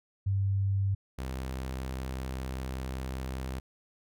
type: tone pair in turn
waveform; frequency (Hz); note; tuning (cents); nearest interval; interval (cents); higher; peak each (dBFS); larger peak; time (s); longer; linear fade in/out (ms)
sine / sawtooth; 98 / 65.11; G2 / C2; 0 / -8; perfect fifth; 708; first; -25 / -30; first; 0.26-0.95 / 1.18-3.6; second; 10
effects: none